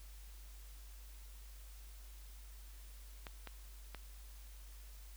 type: clicks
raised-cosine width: 0.3 ms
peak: -30 dBFS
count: 3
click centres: 3.268 / 3.473 / 3.947 s
effects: added 50 Hz sine -51 dBFS peak until 5.16 s + white hiss -62 dBFS RMS until 5.16 s